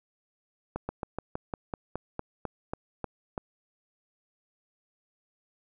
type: slowing click train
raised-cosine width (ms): 1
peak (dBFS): -18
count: 13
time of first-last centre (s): 0.76-3.378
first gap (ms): 130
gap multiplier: 1.09
effects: none